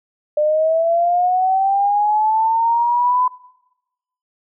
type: linear sweep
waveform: sine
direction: up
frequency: 596 to 1010 Hz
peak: -13 dBFS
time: 0.37-3.28 s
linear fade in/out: 5 ms
effects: noise-tail reverb RT60 1.0 s tail -23 dB re dry